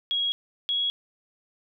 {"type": "tone pair in turn", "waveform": "sine", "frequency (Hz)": [3306, 3329], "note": ["G#7", "G#7"], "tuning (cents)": [-9, 3], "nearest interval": "unison", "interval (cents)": 12, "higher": "second", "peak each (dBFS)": -23, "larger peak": "neither", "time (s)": [[0.11, 0.32], [0.69, 0.9]], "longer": "neither", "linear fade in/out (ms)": 0, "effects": []}